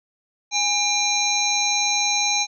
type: harmonic tone with a mistuned harmonic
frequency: 799 Hz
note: G5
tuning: 33 cents sharp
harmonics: 1 / 3 / 5 / 7 / 8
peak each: -26 / -25 / -23 / -29 / -24 dBFS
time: 0.51-2.47 s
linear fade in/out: 50 ms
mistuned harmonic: 1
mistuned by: +46 cents
effects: none